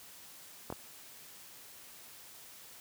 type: clicks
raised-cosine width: 1 ms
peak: -24 dBFS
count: 2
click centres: 0.702 / 0.725 s
effects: white hiss -53 dBFS RMS until 2.8 s + high-pass 60 Hz 12 dB/octave